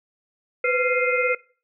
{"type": "tone cluster", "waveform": "sine", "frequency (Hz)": [497.1, 515, 1380, 2101, 2496], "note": ["B4", "C5", "F6", "C7", "D#7"], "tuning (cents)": [11, -28, -21, 7, 5], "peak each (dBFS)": [-22, -29, -26, -24, -28], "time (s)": [0.64, 1.35], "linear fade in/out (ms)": 5, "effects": ["noise-tail reverb RT60 0.4 s tail -21 dB re dry"]}